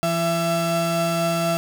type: tone pair together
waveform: 35% pulse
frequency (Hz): 168.4 / 669.5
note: E3 / E5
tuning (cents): +37 / +27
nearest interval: 2 octaves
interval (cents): 2390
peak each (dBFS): -22 / -20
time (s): 0.03-1.57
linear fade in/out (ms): 0
effects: none